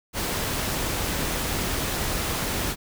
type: noise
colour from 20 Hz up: pink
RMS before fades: -27 dBFS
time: 0.13-2.76 s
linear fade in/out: 50 ms
effects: none